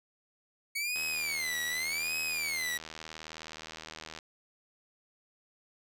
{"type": "tone with vibrato", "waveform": "sawtooth", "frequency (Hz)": 2217, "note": "C#7", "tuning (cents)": 0, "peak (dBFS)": -28, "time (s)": [0.75, 2.78], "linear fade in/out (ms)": 10, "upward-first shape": "sine", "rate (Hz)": 0.86, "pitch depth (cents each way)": 240}
{"type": "click train", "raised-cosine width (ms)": 0.2, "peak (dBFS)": -25, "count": 257, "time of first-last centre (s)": [0.96, 4.188], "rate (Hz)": 79.3}
{"effects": []}